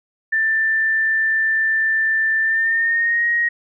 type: tone with pitch glide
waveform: sine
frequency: 1776 to 1881.6 Hz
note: A6 to A#6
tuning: +16 to +16 cents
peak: -15 dBFS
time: 0.32-3.49 s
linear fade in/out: 10 ms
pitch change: +100 cents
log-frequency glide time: 2.41-3.26 s
effects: none